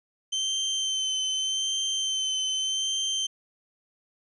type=tone with vibrato; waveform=30% pulse; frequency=3099 Hz; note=G7; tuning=21 cents flat; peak=-23 dBFS; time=0.32-3.27 s; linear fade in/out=10 ms; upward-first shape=sine; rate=0.83 Hz; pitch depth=21 cents each way; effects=resampled to 24000 Hz